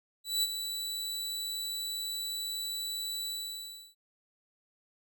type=tone with ADSR envelope; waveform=sawtooth; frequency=3951 Hz; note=B7; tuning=in tune; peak=-22 dBFS; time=0.24-3.95 s; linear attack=190 ms; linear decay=33 ms; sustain=-9 dB; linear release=670 ms; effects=none